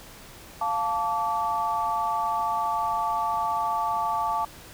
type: chord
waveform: sine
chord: D minor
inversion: first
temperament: equal with one note detuned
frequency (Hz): 698.5 / 880 / 1153.8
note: F5 / A5 / D6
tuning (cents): 0 / 0 / -31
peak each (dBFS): -31 / -26 / -28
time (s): 0.61-4.45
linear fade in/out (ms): 5
effects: pink hiss -46 dBFS RMS until 4.73 s